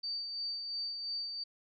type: tone with tremolo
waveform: sine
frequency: 4612 Hz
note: D8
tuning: 32 cents flat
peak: -34 dBFS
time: 0.03-1.44 s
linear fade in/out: 10 ms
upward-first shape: sine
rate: 2.9 Hz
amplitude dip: 40%
effects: none